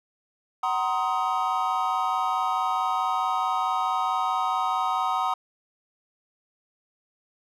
triangle chord, C half-diminished seventh, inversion second, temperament just, 753.5 / 941.9 / 1046.5 / 1255.8 Hz, Gb5 / Bb5 / C6 / Eb6, +31 / +18 / 0 / +16 cents, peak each -26 / -27 / -28 / -26 dBFS, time 0.63-5.34 s, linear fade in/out 5 ms, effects none

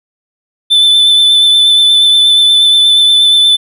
triangle tone with vibrato, 3520 Hz, A7, in tune, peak -3 dBFS, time 0.7-3.57 s, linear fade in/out 20 ms, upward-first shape triangle, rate 8.4 Hz, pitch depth 22 cents each way, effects none

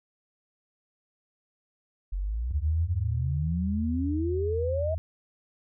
sine exponential sweep, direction up, 44.07 to 655 Hz, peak -27 dBFS, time 2.12-4.95 s, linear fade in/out 10 ms
sine tone with pitch glide, 80.2 to 82.6 Hz, E2 to E2, -47 to +4 cents, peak -28 dBFS, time 2.51-4.98 s, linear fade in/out 0 ms, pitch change +51 cents, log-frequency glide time 3.44-4.39 s
effects none

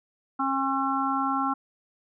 harmonic tone, 270 Hz, C#4, 45 cents flat, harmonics 1 / 3 / 4 / 5, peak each -29 / -29 / -29 / -29 dBFS, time 0.39-1.54 s, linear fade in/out 10 ms, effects none

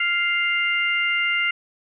harmonic tone, 698.5 Hz, F5, in tune, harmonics 2 / 3 / 4, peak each -26 / -21 / -25 dBFS, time 0-1.51 s, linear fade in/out 5 ms, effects none

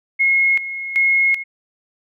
sine tone with tremolo, 2163 Hz, C#7, 43 cents flat, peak -12 dBFS, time 0.19-1.44 s, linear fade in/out 20 ms, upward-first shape square, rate 1.3 Hz, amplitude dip 75%, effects none

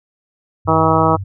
sine tone, 97.2 Hz, G2, 14 cents flat, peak -22 dBFS, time 0.65-1.24 s, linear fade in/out 10 ms
harmonic tone, 160.4 Hz, E3, 47 cents flat, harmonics 1 / 2 / 3 / 4 / 5 / 6 / 7 / 8, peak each -19 / -19 / -19 / -19 / -19 / -19 / -19 / -19 dBFS, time 0.67-1.17 s, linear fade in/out 20 ms
effects none

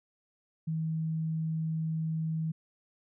sine tone, 160 Hz, D#3, 49 cents sharp, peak -29 dBFS, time 0.67-2.52 s, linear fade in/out 10 ms, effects none

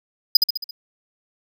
square tone with echo, 4978 Hz, D#8, in tune, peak -7 dBFS, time 0.35-0.37 s, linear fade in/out 5 ms, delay 68 ms, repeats 5, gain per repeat -5 dB, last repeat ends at 0.71 s, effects none

